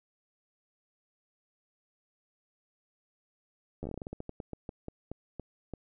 slowing click train, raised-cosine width 2 ms, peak -25 dBFS, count 20, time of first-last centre 3.83-5.737 s, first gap 11 ms, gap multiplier 1.21, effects none

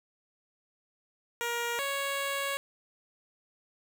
10% pulse tone pair in turn, 472.4 / 555.3 Hz, A#4 / C#5, +23 / +3 cents, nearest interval minor third, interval 280 cents, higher second, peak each -22 dBFS, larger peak neither, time 1.41-1.79 / 1.79-2.57 s, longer second, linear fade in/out 0 ms, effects none

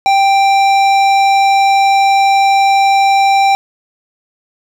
sine tone with hard clipping, 786 Hz, G5, 4 cents sharp, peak -9 dBFS, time 0.06-3.55 s, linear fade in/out 0 ms, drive 13 dB, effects none

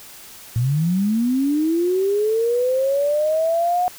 sine linear sweep, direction up, 112.5 to 730 Hz, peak -16 dBFS, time 0.56-3.88 s, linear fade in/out 0 ms, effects white hiss -41 dBFS RMS until 3.98 s

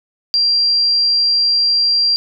sine tone, 4743 Hz, D8, 16 cents sharp, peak -11 dBFS, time 0.34-2.16 s, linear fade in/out 0 ms, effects none

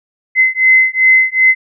sine beating tone pair, 2050 / 2052.6 Hz, C7 / C7, -36 / -34 cents, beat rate 2.6 Hz, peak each -10 dBFS, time 0.35-1.55 s, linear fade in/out 50 ms, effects none

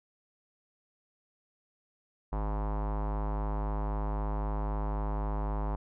square tone with low-pass filter, 51.91 Hz, G#1, in tune, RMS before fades -32 dBFS, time 2.32-5.76 s, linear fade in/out 10 ms, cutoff 960 Hz, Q 3.3, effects none

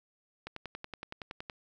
click train, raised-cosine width 0.3 ms, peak -24 dBFS, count 12, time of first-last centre 0.47-1.498 s, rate 10.7 Hz, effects none

